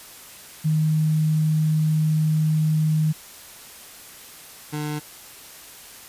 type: tone pair in turn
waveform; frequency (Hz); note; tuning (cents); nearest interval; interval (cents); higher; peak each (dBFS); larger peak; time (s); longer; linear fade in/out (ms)
sine / 25% pulse; 155.56 / 149.98; D#3 / D3; 0 / +37; minor second; 63; first; -17 / -22; first; 0.64-3.13 / 4.72-5; first; 20
effects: white hiss -43 dBFS RMS until 6.08 s + resampled to 32000 Hz